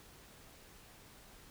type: silence
effects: pink hiss -58 dBFS RMS until 1.5 s